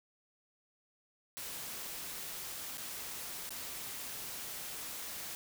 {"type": "noise with dropouts", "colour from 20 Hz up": "white", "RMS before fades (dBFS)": -43, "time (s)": [1.37, 5.35], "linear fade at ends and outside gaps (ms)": 0, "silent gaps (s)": [[2.773, 2.78], [3.492, 3.506]], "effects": []}